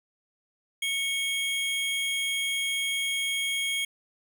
square tone pair together, 2217 / 3247 Hz, C#7 / G#7, 0 / -40 cents, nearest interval perfect fifth, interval 660 cents, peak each -30 / -30 dBFS, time 0.82-3.85 s, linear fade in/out 5 ms, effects none

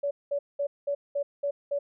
sine tone bursts, 569 Hz, C#5, 45 cents sharp, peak -25 dBFS, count 7, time 0.03-1.79 s, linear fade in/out 10 ms, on 80 ms, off 200 ms, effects none

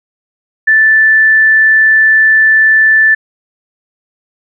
sine tone, 1759 Hz, A6, 1 cent flat, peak -4 dBFS, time 0.67-3.15 s, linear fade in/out 10 ms, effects none

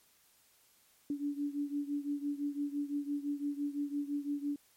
sine beating tone pair, 286.1 / 292 Hz, D4 / D4, -45 / -10 cents, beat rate 5.9 Hz, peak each -35 / -38 dBFS, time 1.1-4.56 s, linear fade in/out 2 ms, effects white hiss -67 dBFS RMS until 4.76 s + MP3 64 kbps

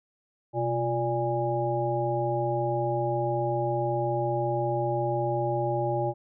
harmonic tone with a mistuned harmonic, 117.3 Hz, A#2, 11 cents sharp, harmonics 1 / 3 / 5 / 7, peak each -30 / -30 / -30 / -30 dBFS, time 0.53-6.14 s, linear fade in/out 50 ms, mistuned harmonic 1, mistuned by +130 cents, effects none

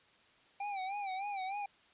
square tone with vibrato, 785 Hz, G5, 2 cents sharp, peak -37 dBFS, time 0.6-1.66 s, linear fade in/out 5 ms, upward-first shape sine, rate 3.3 Hz, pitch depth 91 cents each way, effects white hiss -65 dBFS RMS until 1.93 s + resampled to 8000 Hz

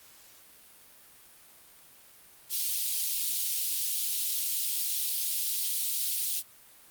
white high-pass noise, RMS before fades -30 dBFS, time 2.49-6.43 s, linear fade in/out 50 ms, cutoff 3200 Hz, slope 24 dB/octave, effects white hiss -55 dBFS RMS until 6.9 s + Opus 48 kbps

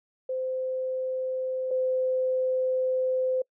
sine tone pair in turn, 517 / 514.9 Hz, C5 / C5, -21 / -28 cents, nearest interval unison, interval 7 cents, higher first, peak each -27 / -23 dBFS, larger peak second, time 0.29-1.71 / 1.71-3.42 s, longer second, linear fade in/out 5 ms, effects noise-tail reverb RT60 0.1 s tail -26 dB re dry

